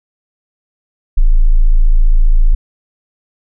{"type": "tone", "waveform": "sine", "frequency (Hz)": 27.5, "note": "A0", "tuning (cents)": 0, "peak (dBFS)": -4, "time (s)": [1.17, 2.55], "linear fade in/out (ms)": 10, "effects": []}